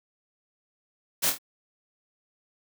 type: noise with echo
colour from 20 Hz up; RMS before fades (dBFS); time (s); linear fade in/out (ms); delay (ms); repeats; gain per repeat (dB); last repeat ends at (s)
white; -24; 1.22-1.31; 20; 25; 3; -6; 1.385
effects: high-pass 150 Hz 12 dB/octave